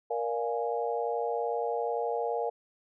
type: chord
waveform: sine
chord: Bb dominant seventh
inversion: none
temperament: equal with one note detuned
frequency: 469.7 / 587.3 / 698.5 / 830.6 Hz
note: Bb4 / D5 / F5 / Ab5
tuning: +13 / 0 / 0 / 0 cents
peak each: -31 / -37 / -34 / -35 dBFS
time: 0.1-2.5 s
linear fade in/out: 10 ms
effects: none